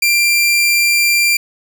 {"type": "tone", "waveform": "sawtooth", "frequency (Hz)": 2373, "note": "D7", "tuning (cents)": 17, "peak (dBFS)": -7, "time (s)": [0.02, 1.37], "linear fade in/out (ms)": 5, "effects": []}